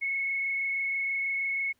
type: tone with frequency modulation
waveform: sine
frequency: 2193 Hz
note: C#7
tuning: 19 cents flat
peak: -27 dBFS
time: 0.01-1.73 s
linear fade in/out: 20 ms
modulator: 26.2 Hz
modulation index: 0.92
effects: pink hiss -72 dBFS RMS until 1.79 s